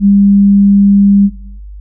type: tone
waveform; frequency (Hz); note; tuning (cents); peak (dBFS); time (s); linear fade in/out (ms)
sine; 200; G3; +35; -4; 0-1.3; 50
effects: noise-tail reverb RT60 0.7 s tail -17 dB re dry + added 50 Hz sine -26 dBFS peak until 1.8 s